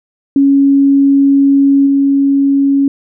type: tone with level steps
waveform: sine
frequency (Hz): 277.2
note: C#4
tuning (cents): 0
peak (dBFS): -5 / -7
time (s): 0.36-2.88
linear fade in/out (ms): 2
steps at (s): 1.86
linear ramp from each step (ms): 10
effects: none